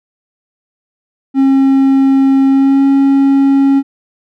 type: tone with pitch glide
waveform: triangle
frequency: 270 to 274.4 Hz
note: C#4 to C#4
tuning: -45 to -17 cents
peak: -4 dBFS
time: 1.34-3.83 s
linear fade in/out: 50 ms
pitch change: +28 cents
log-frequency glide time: 2.48-2.85 s
effects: none